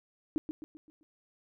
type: tone with echo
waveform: sine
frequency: 307.8 Hz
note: D#4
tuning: 19 cents flat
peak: -26 dBFS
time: 0.36-0.38 s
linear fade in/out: 0 ms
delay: 130 ms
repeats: 5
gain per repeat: -7 dB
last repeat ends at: 1.03 s
effects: none